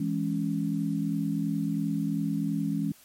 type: chord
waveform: sine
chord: C# minor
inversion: first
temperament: equal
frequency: 164.81 / 207.7 / 277.2 Hz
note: E3 / G#3 / C#4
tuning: 0 / 0 / 0 cents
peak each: -30 dBFS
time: 0-2.92 s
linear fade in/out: 5 ms
effects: white hiss -56 dBFS RMS until 3.04 s + MP3 64 kbps